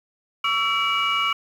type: tone cluster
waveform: sine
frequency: 1131 / 1332 / 2299 / 2894 Hz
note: C#6 / E6 / D7 / F#7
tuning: +34 / +18 / -37 / -39 cents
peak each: -24 dBFS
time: 0.44-1.33 s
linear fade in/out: 5 ms
effects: tanh soft clip ceiling -13 dBFS + 8-bit